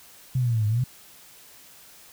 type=linear two-way sweep; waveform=sine; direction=down then up; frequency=131 to 103.83 to 131 Hz; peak=-20 dBFS; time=0.35-0.84 s; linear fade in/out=5 ms; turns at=0.67 s; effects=white hiss -50 dBFS RMS until 2.12 s